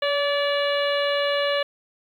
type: harmonic tone with a mistuned harmonic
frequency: 577 Hz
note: D5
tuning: 31 cents flat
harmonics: 1 / 2 / 3 / 4 / 5 / 6 / 7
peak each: -22 / -30 / -29 / -34 / -30 / -34 / -35 dBFS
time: 0.02-1.63 s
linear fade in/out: 5 ms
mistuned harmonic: 1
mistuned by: -22 cents
effects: 9-bit